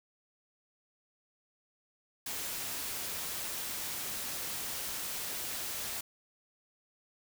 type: noise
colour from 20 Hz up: white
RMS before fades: -38 dBFS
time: 2.26-6.01 s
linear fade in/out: 5 ms
effects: none